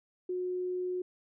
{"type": "tone", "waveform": "sine", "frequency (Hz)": 363.5, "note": "F#4", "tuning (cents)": -31, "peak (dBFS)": -31, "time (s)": [0.29, 1.02], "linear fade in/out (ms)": 5, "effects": []}